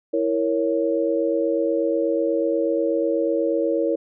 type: chord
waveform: sine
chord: A# diminished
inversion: second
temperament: equal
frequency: 329.6 / 466.2 / 554.4 Hz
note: E4 / A#4 / C#5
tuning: 0 / 0 / 0 cents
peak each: -23 dBFS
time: 0.13-3.96 s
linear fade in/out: 10 ms
effects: none